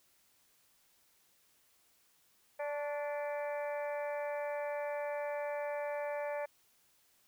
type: harmonic tone with a mistuned harmonic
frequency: 291.9 Hz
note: D4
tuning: 10 cents flat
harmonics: 2 / 3 / 4 / 5 / 6 / 7 / 8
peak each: -36 / -43 / -52 / -53 / -48 / -53 / -51 dBFS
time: 2.59-6.46 s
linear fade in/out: 10 ms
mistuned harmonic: 4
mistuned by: -31 cents
effects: white hiss -70 dBFS RMS until 7.27 s